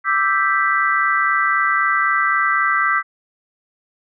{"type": "chord", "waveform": "sine", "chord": "E minor seventh", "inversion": "third", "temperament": "equal", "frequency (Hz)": [1174.7, 1318.5, 1568, 1975.5], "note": ["D6", "E6", "G6", "B6"], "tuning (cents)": [0, 0, 0, 0], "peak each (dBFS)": -20, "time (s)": [0.04, 3.03], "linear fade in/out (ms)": 50, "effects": []}